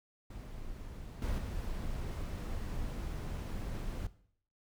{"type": "noise with level steps", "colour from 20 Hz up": "brown", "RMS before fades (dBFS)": [-45, -34, -38], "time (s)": [0.3, 4.07], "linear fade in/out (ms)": 5, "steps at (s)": [1.22, 1.38], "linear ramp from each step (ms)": 2, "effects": ["noise-tail reverb RT60 0.6 s tail -17 dB re dry"]}